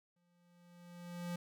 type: tone with exponential growth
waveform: square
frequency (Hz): 174.61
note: F3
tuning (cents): 0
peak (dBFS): -38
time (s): 0.16-1.36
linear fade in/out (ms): 5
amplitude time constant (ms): 260
effects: none